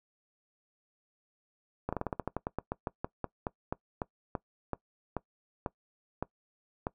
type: slowing click train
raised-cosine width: 1 ms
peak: -18 dBFS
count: 24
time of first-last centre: 1.89-6.869 s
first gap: 36 ms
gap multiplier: 1.14
effects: noise-tail reverb RT60 0.1 s tail -21 dB re dry